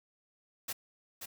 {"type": "noise with echo", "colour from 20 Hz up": "white", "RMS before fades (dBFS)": -37, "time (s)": [0.68, 0.73], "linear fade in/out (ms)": 10, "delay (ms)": 530, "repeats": 1, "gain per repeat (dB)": -6, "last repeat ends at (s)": 1.26, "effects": []}